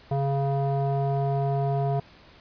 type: tone with low-pass filter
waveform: square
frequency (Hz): 138.59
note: C#3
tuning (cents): 0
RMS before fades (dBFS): -25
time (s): 0.11-2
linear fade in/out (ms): 5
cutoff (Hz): 730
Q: 3
effects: pink hiss -52 dBFS RMS until 2.4 s + resampled to 11025 Hz